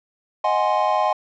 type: chord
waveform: triangle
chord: Ab dominant seventh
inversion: second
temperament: equal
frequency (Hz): 622.3 / 740 / 830.6 / 1046.5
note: Eb5 / Gb5 / Ab5 / C6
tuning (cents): 0 / 0 / 0 / 0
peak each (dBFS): -21 / -21 / -20 / -21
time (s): 0.44-1.13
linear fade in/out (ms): 5
effects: resampled to 16000 Hz